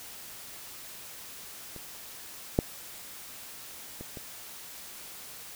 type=clicks; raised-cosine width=2 ms; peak=-30 / -8 / -26 / -27 dBFS; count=4; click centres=1.763 / 2.589 / 4.01 / 4.172 s; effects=white hiss -45 dBFS RMS until 5.55 s